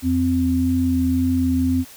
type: tone pair together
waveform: sine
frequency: 85.7 / 259 Hz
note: F2 / C4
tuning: -32 / -17 cents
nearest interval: octave + perfect fifth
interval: 1915 cents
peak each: -22 / -17 dBFS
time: 0.02-1.85 s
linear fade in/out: 50 ms
effects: white hiss -43 dBFS RMS until 1.96 s